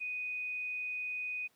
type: tone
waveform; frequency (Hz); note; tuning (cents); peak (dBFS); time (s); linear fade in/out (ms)
sine; 2489; D#7; 0; -35; 0-1.48; 20
effects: pink hiss -70 dBFS RMS until 1.55 s + high-pass 200 Hz 12 dB/octave